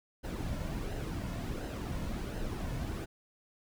brown noise with flanger, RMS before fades -37 dBFS, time 0.23-3.06 s, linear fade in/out 20 ms, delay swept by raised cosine 0.86 to 2.56 ms, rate 1.4 Hz, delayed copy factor -0.5, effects none

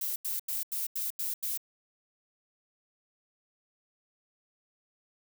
violet noise bursts, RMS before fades -33 dBFS, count 7, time 0.01-1.576 s, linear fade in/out 5 ms, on 150 ms, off 86 ms, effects none

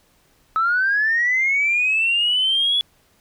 sine linear sweep, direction up, 1285 to 3412 Hz, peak -15 dBFS, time 0.56-2.81 s, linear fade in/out 0 ms, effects tanh soft clip ceiling -11 dBFS + pink hiss -59 dBFS RMS until 3.2 s

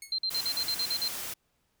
10% pulse tone with exponential decay, 2187 Hz, C#7, 24 cents flat, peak -29 dBFS, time 0.02-0.2 s, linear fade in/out 2 ms, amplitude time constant 38 ms
sine tone bursts, 4142 Hz, C8, 18 cents flat, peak -27 dBFS, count 9, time 0.12-1.08 s, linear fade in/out 2 ms, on 64 ms, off 48 ms
white noise, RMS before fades -37 dBFS, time 0.3-1.34 s, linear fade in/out 10 ms
effects pink hiss -74 dBFS RMS until 1.8 s

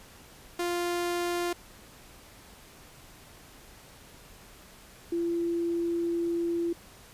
sawtooth / sine tone pair in turn, 349.2 / 340.2 Hz, F4 / F4, 0 / -45 cents, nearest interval unison, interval 45 cents, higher first, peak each -24 / -26 dBFS, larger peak first, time 0.59-1.53 / 5.12-6.73 s, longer second, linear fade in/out 5 ms, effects pink hiss -52 dBFS RMS until 7.13 s + resampled to 32000 Hz

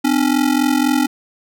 square ring-modulated tone, 277.2 Hz, C#4, in tune, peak -11 dBFS, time 0.04-1.07 s, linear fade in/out 10 ms, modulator 22 Hz, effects none

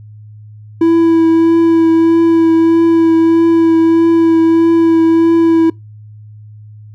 triangle tone with vibrato, 329.6 Hz, E4, in tune, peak -4 dBFS, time 0.81-5.7 s, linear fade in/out 5 ms, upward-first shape triangle, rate 1.6 Hz, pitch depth 17 cents each way, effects noise-tail reverb RT60 0.2 s tail -24 dB re dry + added 106 Hz sine -32 dBFS peak until 6.94 s

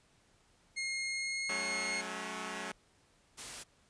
sawtooth tone with pitch glide, 2143 to 2158 Hz, C7 to C#7, +41 to -47 cents, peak -31 dBFS, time 0.76-2.02 s, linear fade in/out 20 ms, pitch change +12 cents, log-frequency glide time 1.08-1.45 s
5% pulse chord, F# minor, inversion none, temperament equal with one note detuned, 185 / 215.3 / 277.2 Hz, F#3 / A3 / C#4, 0 / -37 / 0 cents, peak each -32 / -31 / -33 dBFS, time 1.49-2.72 s, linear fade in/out 5 ms
white noise, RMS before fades -44 dBFS, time 3.37-3.64 s, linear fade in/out 20 ms
effects pink hiss -68 dBFS RMS until 3.89 s + resampled to 22050 Hz

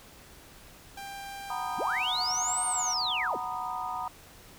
sawtooth tone with pitch glide, 792 to 730.5 Hz, G5 to F#5, +18 to -22 cents, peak -35 dBFS, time 0.97-2.94 s, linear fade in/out 5 ms, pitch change -140 cents, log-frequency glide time 1.88-2.15 s
sine chord, B major seventh, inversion second, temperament just, 740.8 / 926 / 987.8 / 1234.7 Hz, F#5 / A#5 / B5 / D#6, +2 / -12 / 0 / -14 cents, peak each -37 dBFS, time 1.5-4.08 s, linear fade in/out 2 ms
sine linear two-way sweep, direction up then down, 56.7 to 8890 to 56.7 Hz, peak -28 dBFS, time 1.77-3.38 s, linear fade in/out 50 ms, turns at 2.66 s
effects pink hiss -52 dBFS RMS until 4.58 s

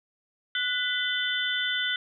sine tone cluster, 1476 / 2001 / 3051 / 3521 Hz, F#6 / B6 / G7 / A7, -5 / +22 / -48 / 0 cents, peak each -29 / -33 / -31 / -31 dBFS, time 0.55-1.96 s, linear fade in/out 2 ms, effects none

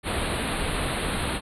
pink band-stop noise, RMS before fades -27 dBFS, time 0.03-1.41 s, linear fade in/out 50 ms, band 4300 to 8600 Hz, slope 96 dB/octave, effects resampled to 24000 Hz

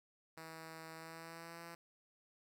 5% pulse tone with pitch glide, 161.5 to 168.65 Hz, E3 to E3, -35 to +40 cents, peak -38 dBFS, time 0.37-1.75 s, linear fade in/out 5 ms, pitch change +75 cents, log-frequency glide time 0.94-1.63 s, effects none

